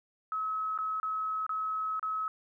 sine tone with dropouts, 1285 Hz, E6, 45 cents flat, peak -30 dBFS, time 0.32-2.28 s, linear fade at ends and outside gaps 1 ms, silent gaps 0.777-0.787 / 1-1.03 / 1.465-1.493 / 1.995-2.028 s, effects 12-bit

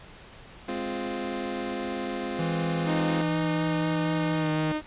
25% pulse chord, F minor, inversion first, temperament equal, 207.7 / 261.6 / 349.2 Hz, Ab3 / C4 / F4, 0 / 0 / 0 cents, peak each -32 / -30 / -30 dBFS, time 0.68-3.22 s, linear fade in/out 5 ms
square tone with pitch glide, 164.81 to 157.37 Hz, E3 to D#3, 0 to +20 cents, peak -28 dBFS, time 2.39-4.72 s, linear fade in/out 2 ms, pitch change -80 cents, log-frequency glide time 4.31-4.51 s
sawtooth tone with vibrato, 308 Hz, D#4, 17 cents flat, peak -23 dBFS, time 2.85-4.82 s, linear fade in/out 50 ms, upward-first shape sine, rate 4.1 Hz, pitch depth 11 cents each way
effects pink hiss -48 dBFS RMS until 4.86 s + resampled to 8000 Hz

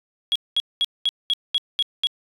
triangle tone bursts, 3322 Hz, G#7, in tune, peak -14 dBFS, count 8, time 0.32-2.07 s, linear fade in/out 0 ms, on 35 ms, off 210 ms, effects tanh soft clip ceiling -14 dBFS + resampled to 32000 Hz

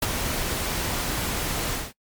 pink noise with ADSR envelope, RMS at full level -21 dBFS, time 0.02-1.93 s, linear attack 6 ms, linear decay 26 ms, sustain -6 dB, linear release 190 ms, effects noise-tail reverb RT60 0.1 s tail -23 dB re dry + MP3 96 kbps

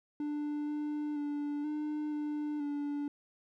triangle tone with pitch steps, 295.6 / 297.7 / 291.5 / 301.1 / 297.9 / 289.3 Hz, D4 / D4 / D4 / D4 / D4 / D4, +11 / +24 / -13 / +43 / +25 / -26 cents, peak -31 dBFS, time 0.2-3.08 s, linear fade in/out 2 ms, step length 480 ms, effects none

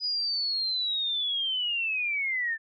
sine linear sweep, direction down, 4978 to 1760 Hz, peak -26 dBFS, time 0-2.58 s, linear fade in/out 50 ms, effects none

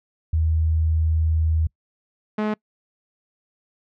sine / sawtooth tone pair in turn, 79.8 / 213 Hz, D#2 / G#3, +44 / +44 cents, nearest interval octave + perfect fourth, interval 1700 cents, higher second, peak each -17 dBFS, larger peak neither, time 0.33-1.67 / 2.38-2.54 s, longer first, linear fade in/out 5 ms, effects noise-tail reverb RT60 0.1 s tail -26 dB re dry + low-pass 2000 Hz 12 dB/octave

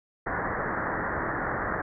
white low-pass noise, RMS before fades -30 dBFS, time 0.26-1.82 s, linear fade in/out 10 ms, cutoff 1900 Hz, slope 96 dB/octave, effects none

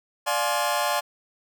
sawtooth chord, D half-diminished seventh, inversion none, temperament just, 587.3 / 704.8 / 845.8 / 1057.2 Hz, D5 / F5 / Ab5 / C6, 0 / +16 / +31 / +18 cents, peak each -24 dBFS, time 0.26-1.01 s, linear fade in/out 20 ms, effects none

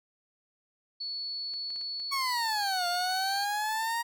sine tone, 4420 Hz, C#8, 6 cents flat, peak -33 dBFS, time 1-3.45 s, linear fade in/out 10 ms
clicks, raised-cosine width 0.2 ms, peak -35 dBFS, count 12, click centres 1.538 / 1.704 / 1.761 / 1.813 / 2 / 2.297 / 2.855 / 2.951 / 3.011 / 3.17 / 3.295 / 3.36 s
30% pulse exponential two-way sweep, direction down then up, 1124 to 698.5 to 944 Hz, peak -26 dBFS, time 2.11-4.03 s, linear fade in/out 20 ms, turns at 2.87 s
effects none

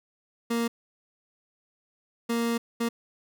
30% pulse tone bursts at uneven times, 233.1 Hz, A#3, in tune, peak -22 dBFS, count 3, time 0.5-0.68 / 2.29-2.58 / 2.8-2.89 s, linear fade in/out 10 ms, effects none

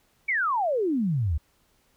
sine exponential sweep, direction down, 2320 to 69.1 Hz, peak -22 dBFS, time 0.28-1.38 s, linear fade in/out 10 ms, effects pink hiss -66 dBFS RMS until 1.96 s

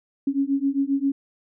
sine beating tone pair, 272.5 / 280 Hz, C#4 / C#4, -29 / +18 cents, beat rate 7.5 Hz, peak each -23 dBFS, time 0.27-1.12 s, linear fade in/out 5 ms, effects none

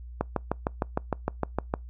click train, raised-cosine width 1 ms, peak -11 dBFS, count 11, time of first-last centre 0.21-1.739 s, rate 6.54 Hz, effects noise-tail reverb RT60 0.2 s tail -26 dB re dry + added 60 Hz sine -39 dBFS peak until 1.89 s

